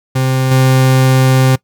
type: tone with level steps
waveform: 40% pulse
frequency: 130.81 Hz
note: C3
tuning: in tune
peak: -10 / -6 dBFS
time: 0.15-1.56 s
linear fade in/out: 10 ms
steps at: 0.51 s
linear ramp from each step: 5 ms
effects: noise-tail reverb RT60 0.1 s tail -21 dB re dry